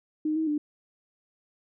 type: tone with pitch steps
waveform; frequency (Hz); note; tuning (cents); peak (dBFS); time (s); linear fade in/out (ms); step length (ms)
sine; 308 / 318.3 / 297.8; D#4 / D#4 / D4; -17 / +39 / +24; -24; 0.25-0.58; 5; 110
effects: none